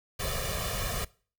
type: noise with comb filter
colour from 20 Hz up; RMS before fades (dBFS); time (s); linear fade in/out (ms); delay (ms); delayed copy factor
pink; -32; 0.19-1.05; 10; 1.7; +1
effects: noise-tail reverb RT60 0.4 s tail -22 dB re dry